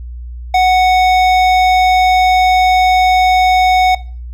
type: tone with hard clipping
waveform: triangle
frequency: 740 Hz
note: F#5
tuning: in tune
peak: -9 dBFS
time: 0.54-3.95 s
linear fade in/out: 5 ms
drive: 16 dB
effects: noise-tail reverb RT60 0.4 s tail -20 dB re dry + added 60 Hz sine -24 dBFS peak until 4.33 s